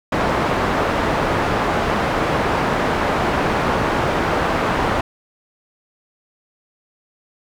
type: low-pass noise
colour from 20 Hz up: white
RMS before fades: -19 dBFS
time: 0.12-5.01 s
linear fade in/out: 5 ms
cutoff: 1100 Hz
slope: 12 dB/octave
effects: none